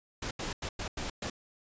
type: noise bursts at uneven times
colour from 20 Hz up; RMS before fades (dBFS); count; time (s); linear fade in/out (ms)
pink; -36; 6; 0.22-0.31 / 0.39-0.53 / 0.62-0.69 / 0.79-0.88 / 0.97-1.1 / 1.22-1.3; 5
effects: resampled to 16000 Hz